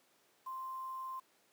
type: tone with quantisation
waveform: sine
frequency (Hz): 1046.5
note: C6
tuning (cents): 0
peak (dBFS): -40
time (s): 0.46-1.2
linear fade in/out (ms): 10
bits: 10
effects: pink hiss -70 dBFS RMS until 1.52 s + high-pass 300 Hz 12 dB/octave